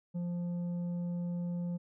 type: tone with tanh clipping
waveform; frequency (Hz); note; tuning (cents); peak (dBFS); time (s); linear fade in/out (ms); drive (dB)
sine; 174.61; F3; 0; -34; 0.14-1.78; 20; 6
effects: none